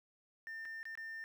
sine tone with dropouts, 1800 Hz, A6, 39 cents sharp, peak -40 dBFS, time 0.47-1.24 s, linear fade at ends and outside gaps 0 ms, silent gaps 0.652-0.655 / 0.83-0.854 / 0.953-0.975 s, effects tanh soft clip ceiling -42 dBFS + 11-bit

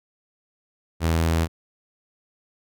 sawtooth tone, 82 Hz, E2, 9 cents flat, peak -15 dBFS, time 1-1.48 s, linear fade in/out 50 ms, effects none

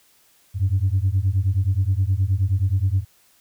sine beating tone pair, 91.3 / 100.8 Hz, F#2 / G2, -23 / +49 cents, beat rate 9.5 Hz, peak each -19 dBFS, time 0.54-3.05 s, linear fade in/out 50 ms, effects tanh soft clip ceiling -12 dBFS + white hiss -58 dBFS RMS until 3.4 s

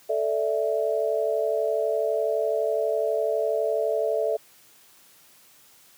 sine chord, A suspended fourth, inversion none, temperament equal, 440 / 587.3 / 659.3 Hz, A4 / D5 / E5, 0 / 0 / 0 cents, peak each -26 / -27 / -26 dBFS, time 0.09-4.37 s, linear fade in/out 10 ms, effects white hiss -55 dBFS RMS until 5.97 s + high-pass 80 Hz 12 dB/octave

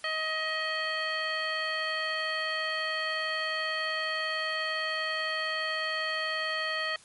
harmonic tone, 631 Hz, D#5, 24 cents sharp, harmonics 1 / 2 / 3 / 4 / 5 / 7, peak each -37 / -36 / -32 / -40 / -37 / -38 dBFS, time 0.04-6.96 s, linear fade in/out 2 ms, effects white hiss -55 dBFS RMS until 7.04 s + MP3 48 kbps

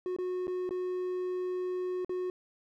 triangle tone with dropouts, 364.9 Hz, F#4, 24 cents flat, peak -29 dBFS, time 0.06-2.3 s, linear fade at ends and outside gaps 1 ms, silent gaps 0.164-0.186 / 0.47-0.479 / 0.692-0.708 / 2.047-2.094 s, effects none

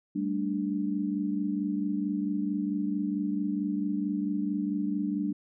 sine chord, G suspended second, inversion none, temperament just, 196 / 220.5 / 294 Hz, G3 / A3 / D4, 0 / +4 / +2 cents, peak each -31 / -34 / -30 dBFS, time 0.15-5.33 s, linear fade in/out 10 ms, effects none

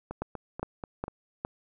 two click trains, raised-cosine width 1 ms, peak -17 / -22 dBFS, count 4 / 5, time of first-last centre 0.22-1.45 / 0.11-1.081 s, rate 2.44 / 4.12 Hz, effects none

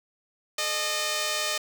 5% pulse tone pair together, 432 / 611 Hz, A4 / D#5, -32 / -32 cents, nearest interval tritone, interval 600 cents, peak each -25 / -15 dBFS, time 0.58-1.58 s, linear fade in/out 5 ms, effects 8-bit

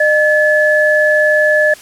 sine tone pair together, 608.5 / 1721 Hz, D#5 / A6, -39 / -39 cents, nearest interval octave + tritone, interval 1800 cents, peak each -11 dBFS, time 0-1.74 s, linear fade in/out 5 ms, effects white hiss -37 dBFS RMS until 1.81 s + low-pass 11000 Hz 12 dB/octave

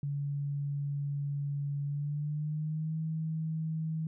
sine tone with pitch glide, 142.6 to 159.14 Hz, C#3 to D#3, +49 to +39 cents, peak -31 dBFS, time 0.03-4.07 s, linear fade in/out 2 ms, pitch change +190 cents, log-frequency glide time 1.84-2.97 s, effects none

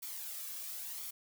blue noise with flanger, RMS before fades -43 dBFS, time 0.02-1.11 s, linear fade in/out 10 ms, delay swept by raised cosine 0.89 to 1.81 ms, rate 0.97 Hz, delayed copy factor +0.5, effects none

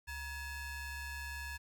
35% pulse ring-modulated tone, 879 Hz, A5, 2 cents flat, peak -36 dBFS, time 0.07-1.58 s, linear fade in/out 20 ms, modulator 810 Hz, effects none

